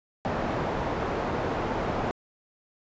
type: low-pass noise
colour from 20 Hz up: white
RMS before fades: -29 dBFS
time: 0.25-2.11 s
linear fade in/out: 0 ms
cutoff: 810 Hz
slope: 12 dB/octave
effects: resampled to 16000 Hz